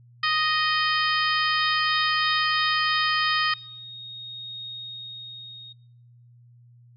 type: harmonic tone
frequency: 622 Hz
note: D#5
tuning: 1 cent flat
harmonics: 2 / 3 / 4 / 5 / 6 / 7 / 8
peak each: -25 / -26 / -31 / -29 / -35 / -33 / -31 dBFS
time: 0.23-3.54 s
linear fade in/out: 5 ms
type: tone with tremolo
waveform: sine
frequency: 3729 Hz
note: A#7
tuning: in tune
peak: -33 dBFS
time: 1.6-5.73 s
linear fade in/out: 10 ms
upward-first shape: triangle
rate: 0.41 Hz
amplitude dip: 65%
effects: noise-tail reverb RT60 0.8 s tail -24 dB re dry + added 120 Hz sine -50 dBFS peak until 6.96 s